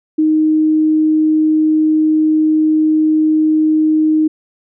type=tone; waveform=sine; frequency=311.1 Hz; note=D#4; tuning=in tune; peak=-9 dBFS; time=0.18-4.28 s; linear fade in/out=10 ms; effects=none